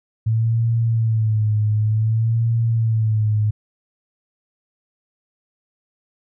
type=tone with vibrato; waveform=sine; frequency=110.8 Hz; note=A2; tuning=13 cents sharp; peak=-15 dBFS; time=0.26-3.51 s; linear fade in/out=10 ms; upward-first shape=sine; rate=0.55 Hz; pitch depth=70 cents each way; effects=none